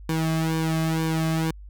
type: tone with flanger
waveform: sawtooth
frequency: 160.9 Hz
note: E3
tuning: 42 cents flat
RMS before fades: -24 dBFS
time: 0.09-1.51 s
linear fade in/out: 2 ms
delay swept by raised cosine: 1.5 to 2.18 ms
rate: 2.1 Hz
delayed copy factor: -0.8
effects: added 50 Hz sine -39 dBFS peak until 1.69 s